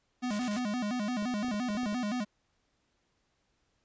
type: tone with vibrato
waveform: square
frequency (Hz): 227.2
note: A#3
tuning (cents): -44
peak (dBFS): -31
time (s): 0.22-2.25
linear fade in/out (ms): 20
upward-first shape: square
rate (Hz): 5.8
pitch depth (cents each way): 160
type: noise bursts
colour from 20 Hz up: white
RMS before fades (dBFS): -42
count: 3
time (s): 0.3-0.591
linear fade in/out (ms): 5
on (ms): 83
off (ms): 21
type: clicks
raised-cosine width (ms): 2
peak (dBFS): -34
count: 10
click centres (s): 1.225 / 1.339 / 1.446 / 1.484 / 1.542 / 1.703 / 1.751 / 1.833 / 1.865 / 1.927
effects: pink hiss -75 dBFS RMS until 3.84 s + resampled to 16000 Hz